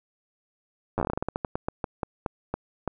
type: slowing click train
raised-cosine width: 1 ms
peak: -13 dBFS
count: 21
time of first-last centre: 0.98-2.877 s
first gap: 9 ms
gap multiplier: 1.21
effects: none